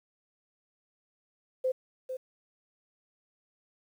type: tone with echo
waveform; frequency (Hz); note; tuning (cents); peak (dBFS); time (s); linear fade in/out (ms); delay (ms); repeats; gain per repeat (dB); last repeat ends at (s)
sine; 516; C5; -24; -25; 1.64-1.72; 10; 450; 1; -8; 2.17
effects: 10-bit